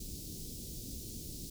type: band-stop noise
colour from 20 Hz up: pink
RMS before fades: -44 dBFS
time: 0-1.5 s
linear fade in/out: 5 ms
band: 360 to 4400 Hz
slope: 24 dB/octave
effects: none